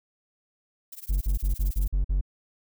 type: noise with tremolo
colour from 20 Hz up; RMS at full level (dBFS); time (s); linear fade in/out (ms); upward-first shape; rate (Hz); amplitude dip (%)
violet; -38; 0.92-1.88; 5; triangle; 19; 100
type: tone bursts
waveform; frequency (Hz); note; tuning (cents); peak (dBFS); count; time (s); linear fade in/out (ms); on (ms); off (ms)
triangle; 46.69; F#1; +16; -19; 7; 1.09-2.212; 10; 120; 47
effects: none